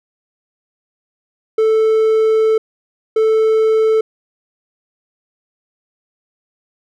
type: tone bursts at uneven times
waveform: triangle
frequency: 440 Hz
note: A4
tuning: in tune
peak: -8 dBFS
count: 2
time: 1.58-2.58 / 3.16-4.01 s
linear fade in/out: 5 ms
effects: none